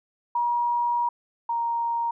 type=tone pair in turn; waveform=sine; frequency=955 / 934.3 Hz; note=A#5 / A#5; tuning=+42 / +4 cents; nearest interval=unison; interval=38 cents; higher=first; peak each=-21 / -23 dBFS; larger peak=first; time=0.35-1.09 / 1.49-2.11 s; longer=first; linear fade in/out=5 ms; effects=none